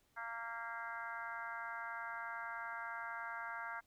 harmonic tone with a mistuned harmonic, 230.8 Hz, A#3, 17 cents flat, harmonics 3 / 4 / 5 / 6 / 7 / 8 / 9, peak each -52 / -48 / -51 / -47 / -47 / -59 / -54 dBFS, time 0.16-3.81 s, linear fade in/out 20 ms, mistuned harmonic 8, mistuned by +64 cents, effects pink hiss -75 dBFS RMS until 3.86 s

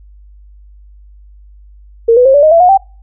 sine tone with pitch steps, 459.9 / 495.8 / 534.4 / 576.1 / 621 / 669.5 / 721.7 / 777.9 Hz, A#4 / B4 / C5 / D5 / D#5 / E5 / F#5 / G5, -23 / +7 / +36 / -33 / -3 / +27 / -43 / -14 cents, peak -3 dBFS, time 2.08-2.776 s, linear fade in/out 10 ms, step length 87 ms, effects noise-tail reverb RT60 0.4 s tail -25 dB re dry + added 50 Hz sine -36 dBFS peak until 3.02 s

